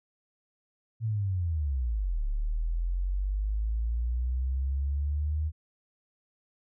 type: linear two-way sweep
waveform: sine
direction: down then up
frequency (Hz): 115 to 35.15 to 78.2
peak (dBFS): -26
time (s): 1-5.52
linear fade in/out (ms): 50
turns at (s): 2.24
effects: none